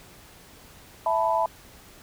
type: chord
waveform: sine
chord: E suspended fourth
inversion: none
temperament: just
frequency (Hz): 659.3 / 879 / 988.9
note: E5 / A5 / B5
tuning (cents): 0 / -2 / +2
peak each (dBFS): -25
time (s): 1.06-1.46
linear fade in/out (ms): 2
effects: pink hiss -50 dBFS RMS until 2.02 s